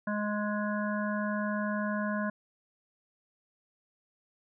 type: harmonic tone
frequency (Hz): 208.7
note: G#3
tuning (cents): +9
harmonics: 1 / 3 / 5 / 7 / 8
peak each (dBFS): -31 / -36 / -38 / -39 / -40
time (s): 0.07-2.3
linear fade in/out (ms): 5
effects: none